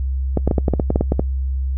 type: clicks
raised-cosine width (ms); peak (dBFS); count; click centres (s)
2; -3; 12; 0.373 / 0.476 / 0.512 / 0.582 / 0.682 / 0.737 / 0.798 / 0.904 / 0.959 / 1.01 / 1.121 / 1.195
effects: noise-tail reverb RT60 0.1 s tail -23 dB re dry + added 66 Hz sine -18 dBFS peak until 1.77 s